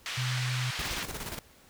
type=band-pass noise; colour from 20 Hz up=pink; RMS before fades=-36 dBFS; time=0.06-1.03 s; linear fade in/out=0 ms; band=1600 to 4900 Hz; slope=12 dB/octave
type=tone; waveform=sine; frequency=126.2 Hz; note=B2; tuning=38 cents sharp; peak=-29 dBFS; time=0.17-0.71 s; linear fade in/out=10 ms
type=noise with tremolo; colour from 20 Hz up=pink; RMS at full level=-36 dBFS; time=0.79-1.39 s; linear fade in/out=2 ms; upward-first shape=square; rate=17 Hz; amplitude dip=55%
effects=pink hiss -58 dBFS RMS until 1.69 s